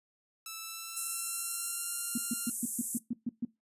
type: tone with pitch glide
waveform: 5% pulse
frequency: 1318.5 to 1391.3 Hz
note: E6 to F6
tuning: 0 to -7 cents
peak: -29 dBFS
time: 0.46-2.5 s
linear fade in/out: 2 ms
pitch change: +93 cents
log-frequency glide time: 0.6-1.94 s
type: band-pass noise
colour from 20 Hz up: pink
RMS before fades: -38 dBFS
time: 0.96-2.99 s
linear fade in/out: 10 ms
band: 7500 to 12000 Hz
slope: 48 dB/octave
type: tone bursts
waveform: sine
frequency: 236.3 Hz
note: A#3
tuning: 24 cents sharp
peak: -29 dBFS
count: 9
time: 2.15-3.451 s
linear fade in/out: 5 ms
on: 29 ms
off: 130 ms
effects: noise-tail reverb RT60 0.2 s tail -20 dB re dry + resampled to 32000 Hz